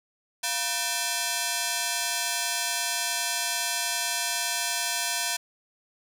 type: ring-modulated tone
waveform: 5% pulse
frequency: 830.6 Hz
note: G#5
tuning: in tune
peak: -11 dBFS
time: 0.43-5.37 s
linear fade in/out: 10 ms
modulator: 134 Hz
effects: none